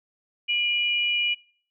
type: tone pair together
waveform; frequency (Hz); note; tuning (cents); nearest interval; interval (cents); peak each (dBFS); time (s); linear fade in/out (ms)
sine; 2406 / 2924; D7 / F#7; +41 / -21; minor third; 338; -24 / -24; 0.48-1.35; 20
effects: noise-tail reverb RT60 0.5 s tail -23 dB re dry